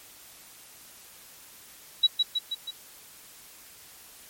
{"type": "tone with echo", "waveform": "sine", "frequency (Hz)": 3899, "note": "B7", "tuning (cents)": -23, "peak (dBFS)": -15, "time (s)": [2.03, 2.07], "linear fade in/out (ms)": 10, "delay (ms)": 160, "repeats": 4, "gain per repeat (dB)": -4, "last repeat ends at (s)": 2.71, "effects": ["white hiss -50 dBFS RMS until 4.29 s", "MP3 64 kbps"]}